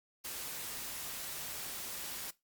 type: noise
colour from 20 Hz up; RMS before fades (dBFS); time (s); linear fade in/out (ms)
white; -42; 0.24-2.31; 10
effects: noise-tail reverb RT60 0.2 s tail -19 dB re dry + Opus 48 kbps